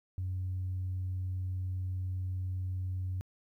sine tone, 92.5 Hz, F#2, in tune, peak -31 dBFS, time 0.18-3.21 s, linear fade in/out 0 ms, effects tanh soft clip ceiling -29 dBFS + 12-bit

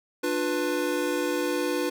square chord, B diminished, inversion first, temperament just, 296.3 / 355.6 / 493.9 Hz, D4 / F4 / B4, +15 / +31 / 0 cents, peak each -30 dBFS, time 0.23-1.9 s, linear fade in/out 10 ms, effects none

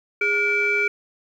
sine tone cluster, 410.4 / 1430 / 2323 Hz, G#4 / F6 / D7, -21 / +41 / -20 cents, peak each -25 / -24 / -19 dBFS, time 0.21-0.88 s, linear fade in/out 5 ms, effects tanh soft clip ceiling -11 dBFS + 9-bit

